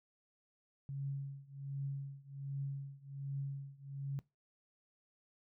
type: tone with tremolo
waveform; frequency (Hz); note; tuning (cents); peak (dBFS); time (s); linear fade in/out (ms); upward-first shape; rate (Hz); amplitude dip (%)
sine; 138.59; C#3; 0; -35; 0.89-4.19; 0; triangle; 1.3; 95
effects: noise-tail reverb RT60 0.2 s tail -20 dB re dry